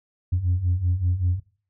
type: beating tone pair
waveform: sine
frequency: 86.2 / 91.4 Hz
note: F2 / F#2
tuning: -22 / -21 cents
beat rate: 5.2 Hz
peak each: -24 / -20 dBFS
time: 0.32-1.4 s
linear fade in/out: 10 ms
effects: noise-tail reverb RT60 0.4 s tail -18 dB re dry + tanh soft clip ceiling -15 dBFS